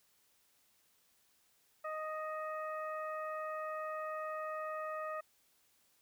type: harmonic tone with a mistuned harmonic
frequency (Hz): 622.3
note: D#5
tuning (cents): 0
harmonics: 1 / 2 / 3 / 4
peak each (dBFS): -41 / -41 / -49 / -57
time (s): 1.84-5.21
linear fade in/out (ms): 10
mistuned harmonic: 4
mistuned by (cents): +38
effects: white hiss -72 dBFS RMS until 6.01 s